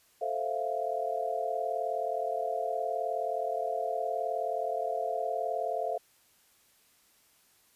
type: chord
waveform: sine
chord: F major seventh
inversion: first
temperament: equal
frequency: 440 / 523.3 / 659.3 / 698.5 Hz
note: A4 / C5 / E5 / F5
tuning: 0 / 0 / 0 / 0 cents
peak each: -37 / -37 / -34 / -33 dBFS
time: 0.21-5.98 s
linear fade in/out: 10 ms
effects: white hiss -65 dBFS RMS until 7.75 s + resampled to 32000 Hz